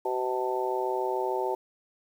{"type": "harmonic tone", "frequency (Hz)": 126.8, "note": "B2", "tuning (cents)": 46, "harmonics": [3, 4, 5, 6, 7], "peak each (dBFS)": [-30, -34, -35, -38, -31], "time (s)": [0.05, 1.55], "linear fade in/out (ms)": 5, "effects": ["9-bit"]}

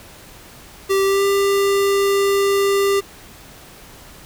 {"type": "tone with pitch glide", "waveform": "square", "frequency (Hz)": [389.7, 397], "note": ["G4", "G4"], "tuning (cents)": [-10, 22], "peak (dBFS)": -15, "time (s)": [0.89, 3.01], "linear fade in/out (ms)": 20, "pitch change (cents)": 32, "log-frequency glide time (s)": [1.04, 1.24], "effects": ["pink hiss -42 dBFS RMS until 4.25 s"]}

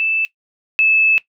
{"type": "tone pair in turn", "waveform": "sine", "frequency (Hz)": [2637, 2613], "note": ["E7", "E7"], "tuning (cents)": [0, -16], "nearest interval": "unison", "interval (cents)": 16, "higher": "first", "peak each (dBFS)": [-15, -10], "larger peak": "second", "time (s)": [[0, 0.25], [0.79, 1.18]], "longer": "second", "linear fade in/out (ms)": 0, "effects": ["noise-tail reverb RT60 0.1 s tail -17 dB re dry"]}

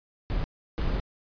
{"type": "noise bursts at uneven times", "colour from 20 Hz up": "brown", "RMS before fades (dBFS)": -27, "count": 2, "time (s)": [[0.3, 0.44], [0.78, 1]], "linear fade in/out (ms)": 0, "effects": ["resampled to 11025 Hz"]}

